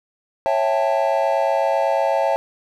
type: chord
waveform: triangle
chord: A dominant seventh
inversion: first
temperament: just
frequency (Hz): 550 / 660 / 792 / 880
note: C#5 / E5 / G5 / A5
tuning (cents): -14 / +2 / +18 / 0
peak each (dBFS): -19 / -19 / -22 / -21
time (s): 0.46-2.36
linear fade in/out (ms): 0
effects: none